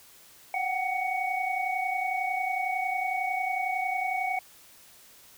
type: tone cluster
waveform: sine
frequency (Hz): 734 / 765 / 2235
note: F#5 / G5 / C#7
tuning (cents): -14 / -42 / +14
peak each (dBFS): -31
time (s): 0.54-4.39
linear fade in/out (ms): 2
effects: white hiss -54 dBFS RMS until 5.37 s